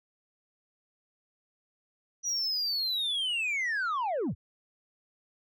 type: linear sweep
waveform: sine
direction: down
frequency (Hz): 5880 to 56.7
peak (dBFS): -25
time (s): 2.23-4.35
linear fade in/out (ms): 50
effects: tanh soft clip ceiling -27 dBFS